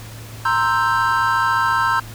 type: chord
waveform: triangle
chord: C dominant seventh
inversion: third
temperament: equal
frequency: 932.3 / 1046.5 / 1318.5 / 1568 Hz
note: Bb5 / C6 / E6 / G6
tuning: 0 / 0 / 0 / 0 cents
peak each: -19 dBFS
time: 0.45-2 s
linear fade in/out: 5 ms
effects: added 111 Hz sine -34 dBFS peak until 2.14 s + pink hiss -39 dBFS RMS until 2.14 s